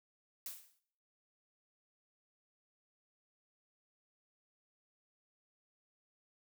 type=noise with exponential decay; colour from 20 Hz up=blue; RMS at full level=-41 dBFS; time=0.46-0.79 s; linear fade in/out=2 ms; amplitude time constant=70 ms; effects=noise-tail reverb RT60 0.6 s tail -17 dB re dry